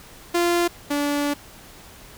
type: tone pair in turn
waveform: sawtooth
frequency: 346.1 / 288.9 Hz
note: F4 / D4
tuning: -16 / -28 cents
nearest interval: minor third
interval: 312 cents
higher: first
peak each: -14 / -17 dBFS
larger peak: first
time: 0.34-0.68 / 0.9-1.34 s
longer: second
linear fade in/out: 10 ms
effects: pink hiss -45 dBFS RMS until 2.17 s